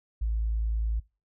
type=tone; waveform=sine; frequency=55 Hz; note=A1; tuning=in tune; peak=-24 dBFS; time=0.21-1 s; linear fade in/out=10 ms; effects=noise-tail reverb RT60 0.3 s tail -24 dB re dry + tanh soft clip ceiling -20 dBFS